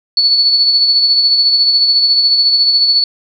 sine tone with tremolo, 4435 Hz, C#8, in tune, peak -6 dBFS, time 0.17-3.04 s, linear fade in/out 2 ms, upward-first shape sine, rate 14 Hz, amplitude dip 40%, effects none

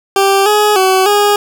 20% pulse tone with pitch steps, 391.9 / 419.9 / 377.4 / 411.8 Hz, G4 / G#4 / F#4 / G#4, 0 / +19 / +34 / -15 cents, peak -3 dBFS, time 0.16-1.36 s, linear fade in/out 2 ms, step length 300 ms, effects none

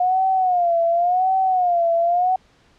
sine tone with vibrato, 716 Hz, F5, 43 cents sharp, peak -15 dBFS, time 0-2.36 s, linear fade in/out 5 ms, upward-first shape sine, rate 0.91 Hz, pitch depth 110 cents each way, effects pink hiss -56 dBFS RMS until 2.78 s + low-pass 5000 Hz 12 dB/octave

